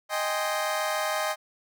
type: chord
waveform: 25% pulse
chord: Ab major seventh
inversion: second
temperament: equal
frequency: 622.3 / 784 / 830.6 / 1046.5 Hz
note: Eb5 / G5 / Ab5 / C6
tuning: 0 / 0 / 0 / 0 cents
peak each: -25 / -30 / -30 / -30 dBFS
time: 0.09-1.36 s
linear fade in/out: 50 ms
effects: none